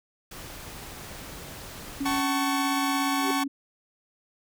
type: noise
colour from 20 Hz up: pink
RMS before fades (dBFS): -41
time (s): 0.31-2.21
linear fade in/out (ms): 5
type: tone with tremolo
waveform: sine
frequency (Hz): 277.1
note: C#4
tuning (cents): -1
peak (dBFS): -26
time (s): 2-3.48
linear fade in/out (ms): 10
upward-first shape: sine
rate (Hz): 17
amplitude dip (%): 25
type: chord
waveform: sawtooth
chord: F# minor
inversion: none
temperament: equal with one note detuned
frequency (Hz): 758.2 / 880 / 1108.7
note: F#5 / A5 / C#6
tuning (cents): +42 / 0 / 0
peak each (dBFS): -27 / -28 / -25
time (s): 2.05-3.44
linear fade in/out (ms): 10
type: tone with exponential growth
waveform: triangle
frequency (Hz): 387.4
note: G4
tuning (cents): -20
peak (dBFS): -23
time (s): 3.13-3.31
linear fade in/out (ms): 2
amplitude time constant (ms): 39
effects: none